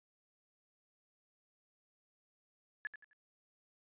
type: tone with echo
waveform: sine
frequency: 1711 Hz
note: A6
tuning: 49 cents flat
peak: -36 dBFS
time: 2.85-2.87 s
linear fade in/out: 0 ms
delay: 87 ms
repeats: 3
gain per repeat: -10 dB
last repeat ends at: 3.131 s
effects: resampled to 8000 Hz